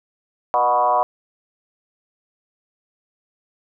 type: tone with frequency modulation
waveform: sine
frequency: 860 Hz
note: A5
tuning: 40 cents flat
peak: -14 dBFS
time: 0.54-1.03 s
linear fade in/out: 0 ms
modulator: 126 Hz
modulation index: 2.1
effects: none